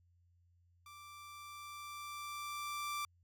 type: tone with level ramp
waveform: sawtooth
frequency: 1174.7 Hz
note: D6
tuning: in tune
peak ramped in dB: -49 to -33 dBFS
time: 0.86-3.05 s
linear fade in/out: 2 ms
effects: added 87 Hz sine -67 dBFS peak until 3.23 s + MP3 96 kbps